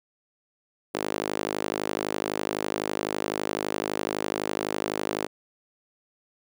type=tone with high-pass filter; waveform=sawtooth; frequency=51.91 Hz; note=G#1; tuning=in tune; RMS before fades=-30 dBFS; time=0.94-5.27 s; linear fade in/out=10 ms; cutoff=370 Hz; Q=1.6; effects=none